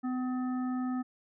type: harmonic tone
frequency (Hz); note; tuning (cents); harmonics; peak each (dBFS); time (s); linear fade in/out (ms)
253.6; B3; +46; 1 / 3 / 5 / 7; -30 / -43 / -44 / -53; 0.03-1.03; 20
effects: none